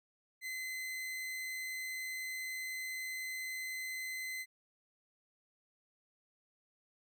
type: tone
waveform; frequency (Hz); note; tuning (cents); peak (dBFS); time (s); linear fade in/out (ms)
40% pulse; 2046; C7; -39; -38; 0.41-4.46; 50
effects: none